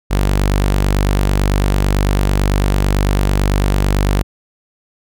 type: tone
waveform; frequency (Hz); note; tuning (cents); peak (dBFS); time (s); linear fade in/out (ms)
sawtooth; 49; G1; 0; -8; 0.1-4.23; 20
effects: none